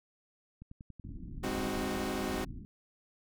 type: click train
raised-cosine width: 5 ms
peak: -35 dBFS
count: 12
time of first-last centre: 0.62-1.658 s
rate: 10.6 Hz
type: low-pass noise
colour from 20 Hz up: pink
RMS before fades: -43 dBFS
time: 1.04-2.65 s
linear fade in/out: 0 ms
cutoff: 300 Hz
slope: 48 dB/octave
type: chord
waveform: sawtooth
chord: Ab dominant seventh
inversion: none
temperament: equal with one note detuned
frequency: 203.7 / 261.6 / 311.1 / 370 Hz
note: Ab3 / C4 / Eb4 / Gb4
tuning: -33 / 0 / 0 / 0 cents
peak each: -34 / -34 / -37 / -34 dBFS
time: 1.43-2.45 s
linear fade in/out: 10 ms
effects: none